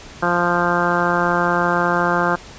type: harmonic tone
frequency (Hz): 174.61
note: F3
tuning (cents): 0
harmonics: 1 / 2 / 3 / 4 / 5 / 6 / 7 / 8 / 9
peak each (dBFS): -24 / -24 / -24 / -24 / -24 / -24 / -24 / -24 / -24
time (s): 0.22-2.36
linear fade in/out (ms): 10
effects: pink hiss -39 dBFS RMS until 2.58 s + resampled to 16000 Hz